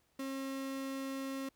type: tone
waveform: 35% pulse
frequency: 269.5 Hz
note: C#4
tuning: 49 cents flat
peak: -36 dBFS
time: 0.19-1.49 s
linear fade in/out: 5 ms
effects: pink hiss -74 dBFS RMS until 1.55 s